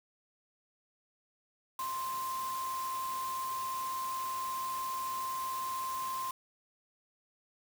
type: tone in noise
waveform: sine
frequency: 1046.5 Hz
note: C6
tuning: in tune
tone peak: -34 dBFS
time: 1.79-6.31 s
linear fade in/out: 2 ms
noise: white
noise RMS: -45 dBFS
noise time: 1.79-6.31 s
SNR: +8 dB
effects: none